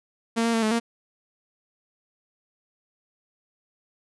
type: tone with pitch steps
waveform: sawtooth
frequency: 229.1 / 231.4 / 226.3 / 216.6 / 232.4 Hz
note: A#3 / A#3 / A3 / A3 / A#3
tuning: -30 / -13 / +49 / -27 / -5 cents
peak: -17 dBFS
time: 0.36-0.8 s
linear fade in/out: 20 ms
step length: 88 ms
effects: resampled to 24000 Hz